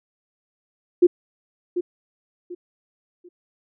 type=tone with echo; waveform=sine; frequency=353.8 Hz; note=F4; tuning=23 cents sharp; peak=-9 dBFS; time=1.02-1.07 s; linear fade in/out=10 ms; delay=740 ms; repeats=3; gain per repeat=-11 dB; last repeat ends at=3.29 s; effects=none